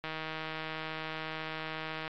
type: click train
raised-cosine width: 0.3 ms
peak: -21 dBFS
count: 323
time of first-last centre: 0.04-2.078 s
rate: 158 Hz
effects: low-pass 4000 Hz 12 dB/octave + AAC 64 kbps